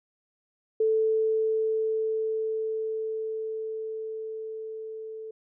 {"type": "tone with level ramp", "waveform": "sine", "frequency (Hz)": 440, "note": "A4", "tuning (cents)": 0, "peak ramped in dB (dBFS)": [-20, -36], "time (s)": [0.8, 5.31], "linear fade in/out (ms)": 5, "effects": []}